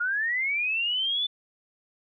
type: linear sweep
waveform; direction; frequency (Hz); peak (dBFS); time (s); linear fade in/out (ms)
sine; up; 1396.9 to 3520; -24; 0-1.27; 10
effects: none